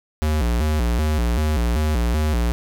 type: tone with vibrato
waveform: square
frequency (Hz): 67.3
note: C2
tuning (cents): +49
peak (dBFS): -18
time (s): 0.22-2.52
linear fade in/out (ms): 0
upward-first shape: square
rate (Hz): 2.6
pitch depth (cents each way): 230
effects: none